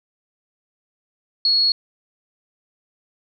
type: tone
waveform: sine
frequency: 4337 Hz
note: C#8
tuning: 39 cents flat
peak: -14 dBFS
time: 1.45-1.72 s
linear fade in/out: 2 ms
effects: none